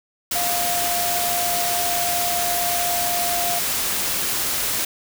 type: tone in noise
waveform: sine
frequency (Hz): 701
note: F5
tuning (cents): +6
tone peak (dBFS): -24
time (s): 0.35-3.59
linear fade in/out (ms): 5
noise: white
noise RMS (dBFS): -23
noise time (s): 0.31-4.85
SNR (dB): -4
effects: none